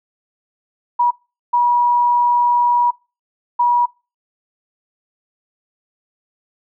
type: tone bursts at uneven times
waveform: sine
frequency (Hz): 965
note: B5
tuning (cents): -40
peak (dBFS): -11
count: 3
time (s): 0.99-1.11 / 1.53-2.91 / 3.59-3.86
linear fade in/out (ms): 10
effects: noise-tail reverb RT60 0.3 s tail -24 dB re dry